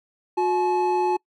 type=tone pair together; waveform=triangle; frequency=362.1 / 856.3 Hz; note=F#4 / A5; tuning=-37 / -47 cents; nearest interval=octave + minor third; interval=1490 cents; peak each=-20 dBFS; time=0.37-1.17 s; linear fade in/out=10 ms; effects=noise-tail reverb RT60 0.1 s tail -26 dB re dry